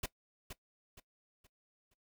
pink noise with echo, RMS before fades -37 dBFS, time 0.03-0.06 s, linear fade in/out 5 ms, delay 470 ms, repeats 4, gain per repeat -9 dB, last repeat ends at 1.94 s, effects noise-tail reverb RT60 0.1 s tail -18 dB re dry

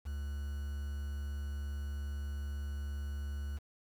triangle tone with quantisation, 71.2 Hz, C#2, 47 cents sharp, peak -34 dBFS, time 0.05-3.59 s, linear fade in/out 20 ms, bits 9, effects none

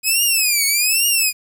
10% pulse tone with vibrato, 2511 Hz, D#7, 15 cents sharp, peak -6 dBFS, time 0.03-1.33 s, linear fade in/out 50 ms, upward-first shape triangle, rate 1.2 Hz, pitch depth 230 cents each way, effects 8-bit

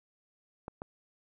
clicks, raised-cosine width 1 ms, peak -25 dBFS, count 2, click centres 0.681 / 0.819 s, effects none

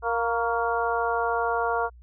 harmonic tone with a mistuned harmonic, 233.1 Hz, A#3, in tune, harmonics 2 / 3 / 4 / 5 / 6, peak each -28 / -28 / -29 / -31 / -30 dBFS, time 0.02-1.9 s, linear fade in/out 50 ms, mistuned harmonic 5, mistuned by -53 cents, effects added 60 Hz sine -46 dBFS peak until 2.02 s

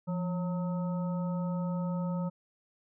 harmonic tone with a mistuned harmonic, 182.4 Hz, F#3, 24 cents flat, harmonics 1 / 3 / 5 / 7, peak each -30 / -40 / -44 / -47 dBFS, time 0.07-2.3 s, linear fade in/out 20 ms, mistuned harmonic 1, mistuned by -93 cents, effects none

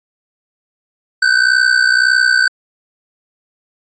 square ring-modulated tone, 1526 Hz, G6, 47 cents flat, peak -7 dBFS, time 1.22-2.48 s, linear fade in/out 5 ms, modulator 30.9 Hz, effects resampled to 16000 Hz

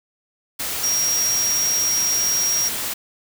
sine tone in noise, 5640 Hz, F8, 16 cents sharp, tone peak -18 dBFS, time 0.83-2.69 s, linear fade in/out 10 ms, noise white, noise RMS -26 dBFS, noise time 0.59-2.94 s, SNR +5 dB, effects none

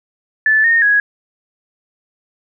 sine tone with pitch steps, 1746 / 1840 / 1664 Hz, A6 / A#6 / G#6, -14 / -23 / +3 cents, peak -9 dBFS, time 0.46-1 s, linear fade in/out 2 ms, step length 180 ms, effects none

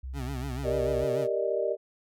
sine tone, 65 Hz, C2, 11 cents flat, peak -34 dBFS, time 0.03-1.05 s, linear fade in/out 10 ms
25% pulse tone with vibrato, 131.8 Hz, C3, 13 cents sharp, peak -30 dBFS, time 0.13-1.28 s, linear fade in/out 50 ms, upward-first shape sine, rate 6.8 Hz, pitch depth 130 cents each way
sine chord, Eb major seventh, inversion first, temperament equal, 392 / 466.2 / 587.3 / 622.3 Hz, G4 / Bb4 / D5 / Eb5, 0 / 0 / 0 / 0 cents, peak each -31 dBFS, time 0.63-1.77 s, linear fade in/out 50 ms
effects none

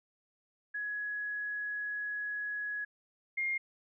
sine tone pair in turn, 1678 / 2125 Hz, G#6 / C7, +17 / +26 cents, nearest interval major third, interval 409 cents, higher second, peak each -34 / -30 dBFS, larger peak second, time 0.74-2.85 / 3.37-3.58 s, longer first, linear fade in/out 10 ms, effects none

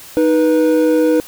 triangle tone pair together, 311.5 / 488.4 Hz, D#4 / B4, +2 / -19 cents, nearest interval minor sixth, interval 779 cents, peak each -11 dBFS, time 0.17-1.2 s, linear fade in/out 0 ms, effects white hiss -37 dBFS RMS until 1.27 s

